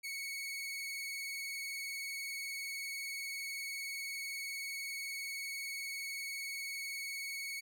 sawtooth tone with vibrato, 2217 Hz, C#7, in tune, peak -36 dBFS, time 0.03-7.61 s, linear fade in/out 20 ms, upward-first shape sine, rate 20 Hz, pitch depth 41 cents each way, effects none

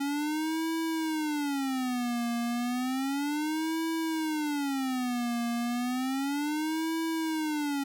square tone with vibrato, 277.2 Hz, C#4, in tune, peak -29 dBFS, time 0-7.84 s, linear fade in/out 10 ms, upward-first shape sine, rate 0.32 Hz, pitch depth 280 cents each way, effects none

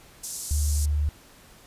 pink band-pass noise, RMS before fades -35 dBFS, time 0.23-0.86 s, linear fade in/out 10 ms, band 6000 to 11000 Hz, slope 24 dB/octave
sine tone, 74.2 Hz, D2, 18 cents sharp, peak -21 dBFS, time 0.51-1.09 s, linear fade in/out 0 ms
effects pink hiss -52 dBFS RMS until 1.66 s + resampled to 32000 Hz

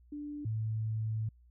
sine tone pair in turn, 293.7 / 110.01 Hz, D4 / A2, 0 / 0 cents, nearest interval octave + perfect fourth, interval 1700 cents, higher first, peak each -38 / -31 dBFS, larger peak second, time 0.12-0.45 / 0.45-1.29 s, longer second, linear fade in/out 5 ms, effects added 60 Hz sine -58 dBFS peak until 1.5 s

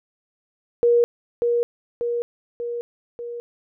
sine tone with echo, 475.1 Hz, A#4, 33 cents sharp, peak -13 dBFS, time 0.83-1.04 s, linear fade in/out 0 ms, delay 590 ms, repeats 4, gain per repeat -4 dB, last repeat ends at 3.4 s, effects none

